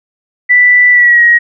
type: tone with pitch glide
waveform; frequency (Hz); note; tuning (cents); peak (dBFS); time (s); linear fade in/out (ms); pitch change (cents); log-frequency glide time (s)
sine; 1975.5 to 1892.8; B6 to A#6; 0 to +26; -3; 0.49-1.39; 20; -74; 0.91-1.22
effects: none